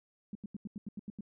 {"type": "tone bursts", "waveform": "sine", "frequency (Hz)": 204.7, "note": "G#3", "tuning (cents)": -25, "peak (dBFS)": -37, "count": 9, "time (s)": [0.33, 1.208], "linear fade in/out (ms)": 2, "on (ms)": 22, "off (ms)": 85, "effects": []}